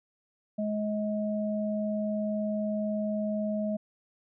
sine tone pair together, 211 / 632.9 Hz, G#3 / D#5, +28 / +29 cents, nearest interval octave + perfect fifth, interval 1901 cents, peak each -29 / -32 dBFS, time 0.58-3.77 s, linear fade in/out 10 ms, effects none

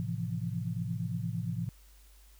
sine chord, F major seventh, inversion first, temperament equal with one note detuned, 110 / 130.81 / 164.81 / 173.51 Hz, A2 / C3 / E3 / F3, 0 / 0 / 0 / -11 cents, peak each -36 / -38 / -38 / -37 dBFS, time 0-1.69 s, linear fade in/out 0 ms, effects added 50 Hz sine -55 dBFS peak until 2.39 s + white hiss -63 dBFS RMS until 2.39 s

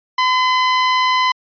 sawtooth tone, 1017 Hz, C6, 50 cents flat, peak -9 dBFS, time 0.18-1.32 s, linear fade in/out 5 ms, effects resampled to 11025 Hz

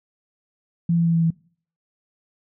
sine tone with pitch steps, 169.5 / 168.23 / 166.97 / 165.72 / 164.48 Hz, E3 / E3 / E3 / E3 / E3, +49 / +36 / +23 / +9 / -4 cents, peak -16 dBFS, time 0.89-1.305 s, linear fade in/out 5 ms, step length 83 ms, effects noise-tail reverb RT60 0.5 s tail -23 dB re dry

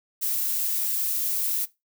violet noise, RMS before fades -26 dBFS, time 0.21-1.66 s, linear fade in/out 20 ms, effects noise-tail reverb RT60 0.2 s tail -18 dB re dry

